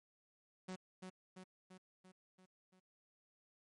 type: tone with echo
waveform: sawtooth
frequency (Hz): 185.6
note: F#3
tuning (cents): +6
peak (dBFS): -40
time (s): 0.68-0.76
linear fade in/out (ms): 10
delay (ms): 340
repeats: 6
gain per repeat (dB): -4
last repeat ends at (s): 2.8
effects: MP3 48 kbps